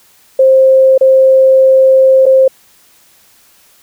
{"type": "tone with dropouts", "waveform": "sine", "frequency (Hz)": 528, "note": "C5", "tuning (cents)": 16, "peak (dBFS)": -3, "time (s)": [0.39, 2.48], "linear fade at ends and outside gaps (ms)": 5, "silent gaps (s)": [[0.979, 1.01], [2.257, 2.263]], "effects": ["white hiss -47 dBFS RMS until 3.82 s"]}